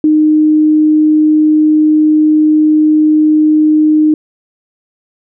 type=tone; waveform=sine; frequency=307.2 Hz; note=D#4; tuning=22 cents flat; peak=-5 dBFS; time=0.04-4.14 s; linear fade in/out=2 ms; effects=none